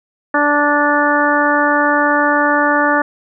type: harmonic tone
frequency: 292.3 Hz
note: D4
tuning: 8 cents flat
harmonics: 1 / 2 / 3 / 4 / 5 / 6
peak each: -18 / -18 / -18 / -18 / -18 / -18 dBFS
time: 0.34-3.02 s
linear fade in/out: 5 ms
effects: none

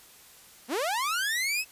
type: linear sweep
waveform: sawtooth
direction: up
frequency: 207.7 to 2637 Hz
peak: -23 dBFS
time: 0.68-1.65 s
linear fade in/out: 50 ms
effects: white hiss -53 dBFS RMS until 1.71 s + resampled to 32000 Hz

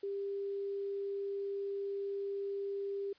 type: tone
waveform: sine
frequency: 397.8 Hz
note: G4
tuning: 25 cents sharp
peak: -35 dBFS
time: 0.03-3.13 s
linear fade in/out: 5 ms
effects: white hiss -66 dBFS RMS until 3.18 s + resampled to 11025 Hz

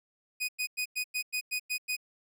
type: tone bursts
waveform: sawtooth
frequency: 2489 Hz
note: D#7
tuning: in tune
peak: -26 dBFS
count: 9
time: 0.4-1.967 s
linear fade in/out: 20 ms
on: 87 ms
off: 98 ms
effects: none

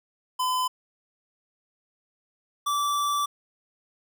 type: tone pair in turn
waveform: square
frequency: 1014 / 1161.6 Hz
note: B5 / D6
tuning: +45 / -19 cents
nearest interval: major second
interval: 236 cents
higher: second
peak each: -24 dBFS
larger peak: neither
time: 0.39-0.68 / 2.66-3.26 s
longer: second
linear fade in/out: 10 ms
effects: none

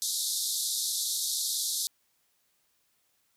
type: band-pass noise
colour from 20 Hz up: pink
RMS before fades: -31 dBFS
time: 0.02-1.87 s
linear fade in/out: 0 ms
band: 3600 to 13000 Hz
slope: 96 dB/octave
effects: white hiss -72 dBFS RMS until 3.36 s

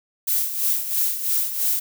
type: noise with tremolo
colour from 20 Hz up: violet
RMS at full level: -20 dBFS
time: 0.27-1.8 s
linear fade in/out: 10 ms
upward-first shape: sine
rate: 3 Hz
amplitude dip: 65%
effects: none

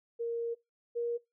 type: tone pair in turn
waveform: sine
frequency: 466.2 / 472.4 Hz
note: A#4 / A#4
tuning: 0 / +23 cents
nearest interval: unison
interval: 23 cents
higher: second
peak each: -31 / -30 dBFS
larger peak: second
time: 0.19-0.55 / 0.95-1.18 s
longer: first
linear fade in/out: 20 ms
effects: noise-tail reverb RT60 0.2 s tail -21 dB re dry

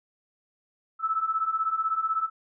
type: beating tone pair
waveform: sine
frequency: 1300 / 1316 Hz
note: E6 / E6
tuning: -24 / -3 cents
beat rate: 16 Hz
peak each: -29 / -26 dBFS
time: 0.99-2.3 s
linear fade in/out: 50 ms
effects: none

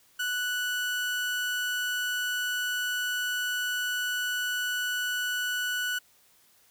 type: tone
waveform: 30% pulse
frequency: 1480 Hz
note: F#6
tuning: in tune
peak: -25 dBFS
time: 0.19-5.99 s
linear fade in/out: 10 ms
effects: white hiss -62 dBFS RMS until 6.7 s

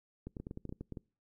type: clicks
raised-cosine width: 3 ms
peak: -29 dBFS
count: 12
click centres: 0.27 / 0.368 / 0.4 / 0.469 / 0.511 / 0.574 / 0.653 / 0.693 / 0.725 / 0.81 / 0.923 / 0.972 s
effects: noise-tail reverb RT60 0.4 s tail -26 dB re dry

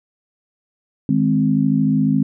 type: chord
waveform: sine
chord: Ab major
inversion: second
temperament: equal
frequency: 155.56 / 207.7 / 261.6 Hz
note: Eb3 / Ab3 / C4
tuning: 0 / 0 / 0 cents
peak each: -19 / -18 / -17 dBFS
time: 1.09-2.23 s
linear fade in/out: 2 ms
effects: none

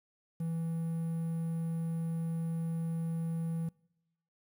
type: tone with quantisation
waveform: triangle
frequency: 164.81 Hz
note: E3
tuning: in tune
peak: -30 dBFS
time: 0.4-3.69 s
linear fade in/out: 5 ms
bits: 10
effects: noise-tail reverb RT60 0.9 s tail -25 dB re dry

